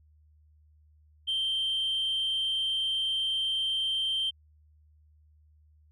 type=tone with amplitude modulation; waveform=sine; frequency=3136 Hz; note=G7; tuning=in tune; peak=-23 dBFS; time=1.27-4.31 s; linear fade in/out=20 ms; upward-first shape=sine; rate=244 Hz; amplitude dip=35%; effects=tanh soft clip ceiling -24 dBFS + added 76 Hz sine -58 dBFS peak until 5.91 s